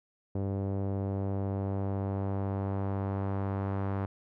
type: tone with low-pass filter sweep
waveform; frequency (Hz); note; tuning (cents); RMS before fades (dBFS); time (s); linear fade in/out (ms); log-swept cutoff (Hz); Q
sawtooth; 98; G2; 0; -32; 0.35-4.06; 5; 530 to 1200; 1.2
effects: none